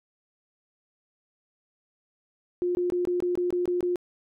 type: tone bursts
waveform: sine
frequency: 355.3 Hz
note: F4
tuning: 30 cents sharp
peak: -23 dBFS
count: 9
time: 2.62-3.958 s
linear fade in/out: 0 ms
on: 130 ms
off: 21 ms
effects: none